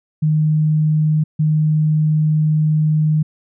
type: tone pair in turn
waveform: sine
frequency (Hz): 154.2 / 154.2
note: D#3 / D#3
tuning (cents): -15 / -15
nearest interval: unison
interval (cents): 0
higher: neither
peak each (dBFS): -12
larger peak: neither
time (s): 0.22-1.24 / 1.39-3.23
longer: second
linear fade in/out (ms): 10
effects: none